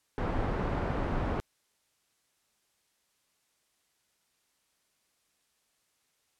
pink low-pass noise, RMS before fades -31 dBFS, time 0.18-1.4 s, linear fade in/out 0 ms, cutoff 1200 Hz, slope 12 dB/octave, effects white hiss -74 dBFS RMS until 6.39 s + low-pass 11000 Hz 12 dB/octave

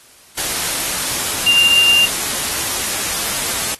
sine tone in noise, 2794 Hz, F7, in tune, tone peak -9 dBFS, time 1.46-2.06 s, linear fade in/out 10 ms, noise white, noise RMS -20 dBFS, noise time 0.37-3.75 s, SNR +8 dB, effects white hiss -46 dBFS RMS until 3.79 s + AAC 32 kbps

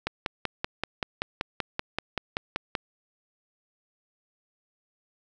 click train, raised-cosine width 0.3 ms, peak -11 dBFS, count 15, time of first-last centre 0.07-2.752 s, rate 5.22 Hz, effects none

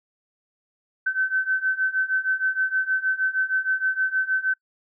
sine beating tone pair, 1528 / 1534.4 Hz, G6 / G6, -45 / -37 cents, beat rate 6.4 Hz, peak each -25 / -23 dBFS, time 1.06-4.54 s, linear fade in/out 10 ms, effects noise-tail reverb RT60 0.1 s tail -26 dB re dry

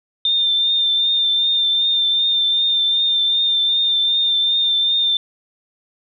sine tone with vibrato, 3600 Hz, A7, 39 cents sharp, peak -14 dBFS, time 0.25-5.17 s, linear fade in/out 2 ms, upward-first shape triangle, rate 2.6 Hz, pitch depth 30 cents each way, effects none

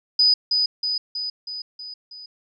sine tone with echo, 4978 Hz, D#8, in tune, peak -13 dBFS, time 0.19-0.34 s, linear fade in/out 5 ms, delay 320 ms, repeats 6, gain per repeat -4 dB, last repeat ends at 2.26 s, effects none

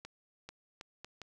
accelerating click train, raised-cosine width 0.2 ms, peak -28 dBFS, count 5, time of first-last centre 0.05-1.217 s, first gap 440 ms, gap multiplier 0.73, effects none

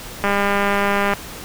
click train, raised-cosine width 0.5 ms, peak -4 dBFS, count 181, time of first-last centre 0.24-1.136 s, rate 201 Hz, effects pink hiss -34 dBFS RMS until 1.44 s

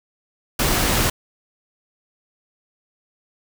pink noise, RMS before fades -19 dBFS, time 0.59-1.1 s, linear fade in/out 5 ms, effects none

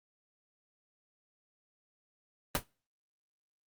pink noise with exponential decay, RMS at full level -24 dBFS, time 2.55-2.64 s, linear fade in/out 1 ms, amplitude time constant 18 ms, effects noise-tail reverb RT60 0.4 s tail -26 dB re dry + Opus 32 kbps

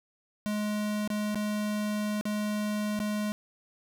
square tone with dropouts, 210 Hz, G#3, 19 cents sharp, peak -29 dBFS, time 0.46-3.32 s, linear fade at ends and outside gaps 0 ms, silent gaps 1.076-1.102 / 1.346-1.356 / 2.211-2.254 / 2.991-3.001 s, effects 11-bit

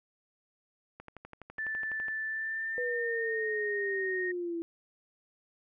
click train, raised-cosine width 0.5 ms, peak -30 dBFS, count 14, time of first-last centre 1-2.083 s, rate 12 Hz
sine tone with pitch glide, 1760 to 1856.1 Hz, A6 to A#6, 0 to -8 cents, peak -32 dBFS, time 1.58-4.32 s, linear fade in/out 10 ms, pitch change +92 cents, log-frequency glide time 2.27-3.46 s
sine linear sweep, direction down, 493.9 to 331.8 Hz, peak -32 dBFS, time 2.78-4.62 s, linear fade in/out 0 ms
effects none

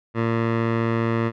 15% pulse tone with low-pass filter, 114.9 Hz, A#2, 25 cents flat, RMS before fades -22 dBFS, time 0.14-1.32 s, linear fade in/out 50 ms, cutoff 1900 Hz, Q 1.2, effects none

